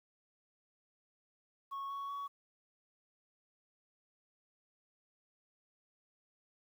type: tone with pitch steps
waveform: sine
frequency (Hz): 1102 / 1112.9 / 1123.9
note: C#6 / C#6 / C#6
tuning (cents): -11 / +6 / +24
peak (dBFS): -36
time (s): 1.71-2.28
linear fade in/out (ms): 20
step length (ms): 190
effects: tanh soft clip ceiling -38 dBFS + 11-bit